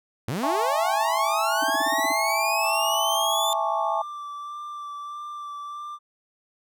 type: linear sweep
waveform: sawtooth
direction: up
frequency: 98 to 3561 Hz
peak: -22 dBFS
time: 0.28-3.53 s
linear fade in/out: 0 ms
type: chord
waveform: sine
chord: A major seventh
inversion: second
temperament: just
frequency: 660 / 825 / 880 / 1100 Hz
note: E5 / G#5 / A5 / C#6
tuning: +2 / -12 / 0 / -14 cents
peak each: -28 dBFS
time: 0.43-4.02 s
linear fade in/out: 5 ms
type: tone bursts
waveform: sine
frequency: 291.5 Hz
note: D4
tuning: 13 cents flat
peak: -29 dBFS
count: 9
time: 1.62-2.121 s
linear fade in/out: 5 ms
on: 21 ms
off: 39 ms
type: tone with vibrato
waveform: triangle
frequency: 1174.7 Hz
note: D6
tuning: in tune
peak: -31 dBFS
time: 2.61-5.99 s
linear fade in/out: 50 ms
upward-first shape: sine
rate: 1.6 Hz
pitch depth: 18 cents each way
effects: none